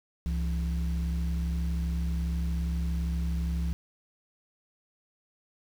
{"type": "tone pair together", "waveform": "sine", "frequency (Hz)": [67.42, 169.9], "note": ["C#2", "F3"], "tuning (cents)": [-48, -47], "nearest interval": "octave + major third", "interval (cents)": 1601, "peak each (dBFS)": [-26, -31], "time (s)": [0.26, 3.73], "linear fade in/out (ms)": 0, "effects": ["tanh soft clip ceiling -23 dBFS", "8-bit"]}